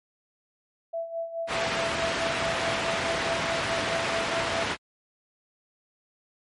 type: tone with tremolo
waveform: sine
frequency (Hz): 665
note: E5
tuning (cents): +15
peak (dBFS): -27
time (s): 0.93-4.64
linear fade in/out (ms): 10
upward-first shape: sine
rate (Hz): 4.7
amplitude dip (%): 70
type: low-pass noise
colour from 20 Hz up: white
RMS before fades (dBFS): -29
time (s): 1.47-4.77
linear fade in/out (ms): 50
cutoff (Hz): 2400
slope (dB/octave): 12
effects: high-pass 60 Hz 12 dB/octave + MP3 48 kbps